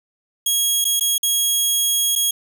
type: tone with dropouts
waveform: 15% pulse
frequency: 3300 Hz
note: G#7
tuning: 12 cents flat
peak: -9 dBFS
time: 0.46-2.31 s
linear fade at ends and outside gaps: 5 ms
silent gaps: 0.844-0.851 / 0.997-1.008 / 1.181-1.23 / 2.154-2.159 s
effects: none